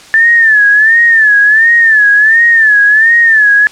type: tone with vibrato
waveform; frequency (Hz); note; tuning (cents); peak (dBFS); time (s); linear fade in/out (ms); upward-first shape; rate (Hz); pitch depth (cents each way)
sine; 1760; A6; 0; -3; 0.14-3.67; 0; sine; 1.4; 110
effects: white hiss -35 dBFS RMS until 3.71 s + low-pass 7000 Hz 12 dB/octave